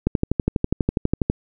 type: click train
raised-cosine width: 3 ms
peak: -5 dBFS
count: 16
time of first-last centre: 0.07-1.3 s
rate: 12.2 Hz
effects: none